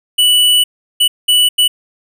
square tone bursts at uneven times, 2960 Hz, F#7, in tune, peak -8 dBFS, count 4, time 0.18-0.64 / 1-1.08 / 1.28-1.49 / 1.58-1.68 s, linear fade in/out 10 ms, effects none

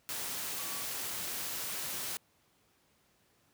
sine tone in noise, 1140 Hz, C#6, 48 cents sharp, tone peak -49 dBFS, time 0.59-0.83 s, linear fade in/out 0 ms, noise white, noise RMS -38 dBFS, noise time 0.09-2.17 s, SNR -14 dB, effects pink hiss -70 dBFS RMS until 3.53 s + high-pass 80 Hz 12 dB/octave

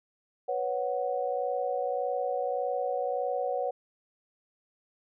sine chord, B suspended second, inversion none, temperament just, 493.9 / 555.6 / 740.8 Hz, B4 / C#5 / F#5, 0 / +4 / +2 cents, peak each -32 dBFS, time 0.48-3.71 s, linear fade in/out 10 ms, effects none

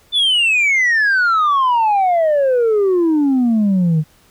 sine exponential sweep, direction down, 3552 to 150 Hz, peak -9 dBFS, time 0.12-4.04 s, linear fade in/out 50 ms, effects tanh soft clip ceiling -10 dBFS + pink hiss -52 dBFS RMS until 4.3 s

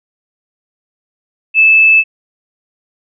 sine tone, 2622 Hz, E7, 10 cents flat, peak -4 dBFS, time 1.54-2.04 s, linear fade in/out 50 ms, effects none

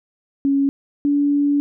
sine tone pair in turn, 277.2 / 287 Hz, C#4 / D4, 0 / -40 cents, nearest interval minor second, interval 60 cents, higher second, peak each -14 dBFS, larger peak neither, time 0.45-0.69 / 1.05-1.6 s, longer second, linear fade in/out 0 ms, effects none

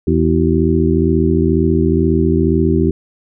harmonic tone with a mistuned harmonic, 82.1 Hz, E2, 6 cents flat, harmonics 1 / 2 / 3 / 4 / 5, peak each -17 / -17 / -17 / -17 / -17 dBFS, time 0.07-2.91 s, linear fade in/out 5 ms, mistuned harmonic 5, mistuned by -120 cents, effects none

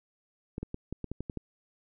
clicks, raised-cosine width 3 ms, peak -22 dBFS, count 9, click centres 0.581 / 0.63 / 0.744 / 0.926 / 1.043 / 1.116 / 1.206 / 1.298 / 1.373 s, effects none

